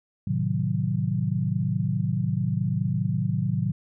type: chord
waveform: sine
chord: A diminished seventh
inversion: none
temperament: equal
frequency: 110 / 130.81 / 155.56 / 185 Hz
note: A2 / C3 / Eb3 / Gb3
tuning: 0 / 0 / 0 / 0 cents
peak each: -28 dBFS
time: 0.27-3.72 s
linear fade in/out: 5 ms
effects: none